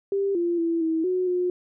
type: tone with pitch steps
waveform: sine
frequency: 395.6 / 344.4 / 333.6 / 322.9 / 366.7 / 359.3 Hz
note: G4 / F4 / E4 / E4 / F#4 / F4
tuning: +16 / -24 / +21 / -36 / -15 / +49 cents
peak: -21 dBFS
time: 0.12-1.5 s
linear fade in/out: 2 ms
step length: 230 ms
effects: none